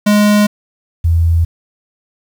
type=tone pair in turn; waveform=square / sine; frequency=208 / 83.41 Hz; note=G#3 / E2; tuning=+3 / +21 cents; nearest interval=octave + major third; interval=1582 cents; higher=first; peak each=-8 dBFS; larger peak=neither; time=0.06-0.47 / 1.04-1.45 s; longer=neither; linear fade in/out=10 ms; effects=7-bit